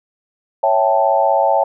sine chord, A dominant seventh, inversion first, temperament equal, 554.4 / 659.3 / 784 / 880 Hz, C#5 / E5 / G5 / A5, 0 / 0 / 0 / 0 cents, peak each -17 dBFS, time 0.63-1.64 s, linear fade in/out 5 ms, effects none

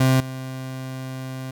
30% pulse tone with level steps, 130.81 Hz, C3, in tune, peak -12 / -27 dBFS, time 0-1.51 s, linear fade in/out 5 ms, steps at 0.2 s, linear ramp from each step 2 ms, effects none

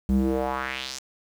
square tone with band-pass filter sweep, 65.41 Hz, C2, in tune, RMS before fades -26 dBFS, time 0.09-0.99 s, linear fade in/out 0 ms, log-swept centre 150 to 6800 Hz, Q 2.5, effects 8-bit

